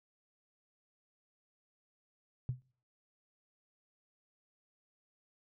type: tone with exponential decay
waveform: sine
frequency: 126.3 Hz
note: B2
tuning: 39 cents sharp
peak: -28 dBFS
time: 2.49-2.62 s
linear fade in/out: 0 ms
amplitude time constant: 28 ms
effects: noise-tail reverb RT60 0.5 s tail -26 dB re dry + tanh soft clip ceiling -24 dBFS